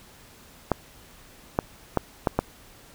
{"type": "clicks", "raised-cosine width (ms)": 1, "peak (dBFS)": -6, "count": 5, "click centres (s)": [0.717, 1.589, 1.973, 2.272, 2.39], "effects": ["pink hiss -51 dBFS RMS until 2.94 s"]}